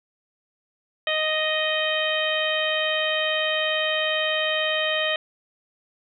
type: harmonic tone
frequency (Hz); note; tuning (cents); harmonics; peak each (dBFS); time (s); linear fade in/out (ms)
622.3; D#5; 0; 1 / 2 / 3 / 4 / 5 / 6; -26 / -33 / -27 / -30 / -27 / -32; 1.07-5.16; 2
effects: none